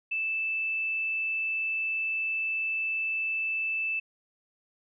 sine tone, 2637 Hz, E7, in tune, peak -27 dBFS, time 0.11-4 s, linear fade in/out 10 ms, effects none

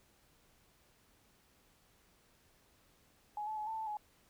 sine tone with pitch steps, 838 / 866 / 850 / 887 / 880 / 842 Hz, G#5 / A5 / G#5 / A5 / A5 / G#5, +15 / -28 / +40 / +14 / 0 / +24 cents, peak -37 dBFS, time 3.37-3.97 s, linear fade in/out 2 ms, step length 100 ms, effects pink hiss -69 dBFS RMS until 4.29 s

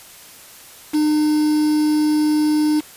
triangle tone with quantisation, 303.4 Hz, D#4, 44 cents flat, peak -12 dBFS, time 0.93-2.81 s, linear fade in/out 20 ms, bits 5, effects white hiss -42 dBFS RMS until 2.96 s + resampled to 32000 Hz

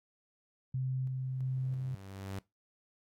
sine tone with tremolo, 130.2 Hz, C3, 8 cents flat, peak -31 dBFS, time 0.74-1.95 s, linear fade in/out 5 ms, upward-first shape square, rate 1.5 Hz, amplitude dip 25%
sawtooth tone with exponential growth, 97 Hz, G2, 18 cents flat, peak -33 dBFS, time 1.05-2.39 s, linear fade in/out 5 ms, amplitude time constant 290 ms
effects noise-tail reverb RT60 0.2 s tail -21 dB re dry + AAC 64 kbps

